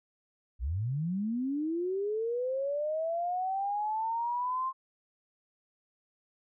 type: linear sweep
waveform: sine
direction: up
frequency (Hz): 52.6 to 1061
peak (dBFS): -29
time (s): 0.59-4.73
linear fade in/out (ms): 50
effects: none